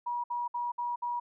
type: tone bursts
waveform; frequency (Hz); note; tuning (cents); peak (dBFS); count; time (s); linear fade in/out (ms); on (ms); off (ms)
sine; 962; B5; -46; -30; 5; 0.06-1.2; 10; 180; 60
effects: none